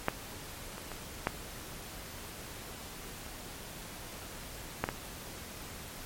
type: clicks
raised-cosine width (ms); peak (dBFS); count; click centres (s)
0.5; -11 / -26 / -24 / -12 / -30 / -13 / -17; 7; 0.084 / 0.781 / 0.917 / 1.271 / 3.264 / 4.84 / 4.889
effects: pink hiss -45 dBFS RMS until 6.05 s + MP3 64 kbps

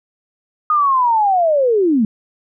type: linear sweep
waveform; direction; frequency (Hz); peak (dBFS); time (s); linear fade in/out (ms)
sine; down; 1244.5 to 202.7; -11; 0.7-2.05; 2
effects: none

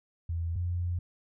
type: tone pair in turn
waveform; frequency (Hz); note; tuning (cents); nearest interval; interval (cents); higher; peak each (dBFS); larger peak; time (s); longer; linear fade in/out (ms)
sine; 83.9 / 87.77; E2 / F2; +31 / +9; minor second; 78; second; -29 / -28; second; 0.29-0.56 / 0.56-0.99; second; 5
effects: none

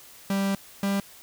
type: tone pair in turn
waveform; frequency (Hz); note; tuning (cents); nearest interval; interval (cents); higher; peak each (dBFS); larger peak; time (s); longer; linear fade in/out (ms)
45% pulse; 196.3 / 198.12; G3 / G3; +3 / +19; unison; 16; second; -23; neither; 0.3-0.55 / 0.83-1; first; 2
effects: white hiss -49 dBFS RMS until 1.22 s

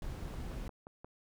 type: noise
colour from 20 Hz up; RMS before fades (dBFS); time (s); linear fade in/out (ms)
brown; -41; 0.02-0.68; 2
type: click train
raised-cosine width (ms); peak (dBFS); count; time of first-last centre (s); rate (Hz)
1; -34; 5; 0.34-1.045; 5.67
effects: none

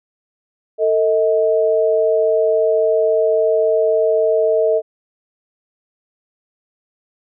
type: tone pair together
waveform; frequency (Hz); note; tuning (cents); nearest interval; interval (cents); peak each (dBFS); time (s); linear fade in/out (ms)
sine; 448.2 / 633.9; A4 / D#5; +32 / +32; tritone; 600; -15; 0.78-4.82; 50
effects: none

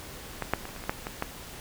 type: clicks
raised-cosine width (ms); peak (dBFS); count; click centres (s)
0.5; -15 / -8 / -22 / -28 / -27 / -24 / -11 / -18 / -13; 9; 0.423 / 0.536 / 0.654 / 0.691 / 0.763 / 0.839 / 0.895 / 1.069 / 1.224
effects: pink hiss -43 dBFS RMS until 1.6 s

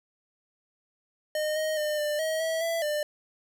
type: tone with pitch steps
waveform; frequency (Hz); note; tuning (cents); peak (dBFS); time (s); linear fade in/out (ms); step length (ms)
square; 612 / 624 / 604 / 596 / 635 / 648 / 665 / 597; D#5 / D#5 / D5 / D5 / D#5 / E5 / E5 / D5; -29 / +5 / +48 / +25 / +35 / -30 / +15 / +28; -27; 1.35-3.03; 2; 210
effects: none

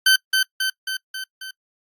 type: tone with echo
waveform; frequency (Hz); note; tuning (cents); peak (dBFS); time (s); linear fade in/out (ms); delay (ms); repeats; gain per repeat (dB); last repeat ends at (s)
20% pulse; 1538; G6; -33; -7; 0.06-0.16; 5; 270; 5; -4; 1.51
effects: noise-tail reverb RT60 0.1 s tail -25 dB re dry + AAC 64 kbps

